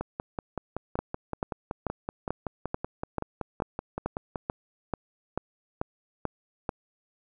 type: two click trains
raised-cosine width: 1 ms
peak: -17 / -14 dBFS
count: 24 / 14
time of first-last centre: 0.01-4.358 / 0.99-6.692 s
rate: 5.29 / 2.28 Hz
effects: none